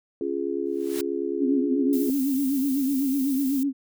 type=chord; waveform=sine; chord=Db major; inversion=none; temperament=just; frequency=277.2 / 346.5 / 415.8 Hz; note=Db4 / F4 / Ab4; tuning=0 / -14 / +2 cents; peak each=-31 / -28 / -29 dBFS; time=0.21-2.1 s; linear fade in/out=2 ms
type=noise with exponential growth; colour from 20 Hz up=white; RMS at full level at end=-32 dBFS; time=0.66-1.01 s; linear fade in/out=1 ms; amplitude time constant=75 ms
type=tone with vibrato; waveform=sine; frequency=271.6 Hz; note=C#4; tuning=35 cents flat; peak=-21 dBFS; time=1.38-3.73 s; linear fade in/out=50 ms; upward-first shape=sine; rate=8 Hz; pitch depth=85 cents each way
type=noise; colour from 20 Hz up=violet; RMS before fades=-36 dBFS; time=1.93-3.63 s; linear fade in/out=0 ms
effects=none